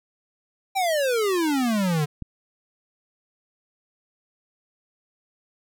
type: exponential sweep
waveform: square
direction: down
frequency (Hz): 797 to 142.8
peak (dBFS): -21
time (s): 0.75-2.06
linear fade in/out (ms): 20
type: click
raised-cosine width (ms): 5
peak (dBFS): -20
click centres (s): 2.223
effects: none